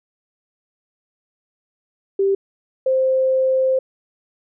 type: tone pair in turn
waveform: sine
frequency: 392 / 523.3 Hz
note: G4 / C5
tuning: 0 / 0 cents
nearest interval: perfect fourth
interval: 500 cents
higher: second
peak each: -14 dBFS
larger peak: neither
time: 2.19-2.35 / 2.86-3.79 s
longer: second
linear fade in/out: 5 ms
effects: none